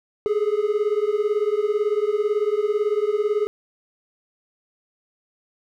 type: beating tone pair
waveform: triangle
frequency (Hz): 410.6 / 428.6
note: G#4 / A4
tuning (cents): -20 / -45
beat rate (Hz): 18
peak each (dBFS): -20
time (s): 0.26-3.47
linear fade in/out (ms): 0
effects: none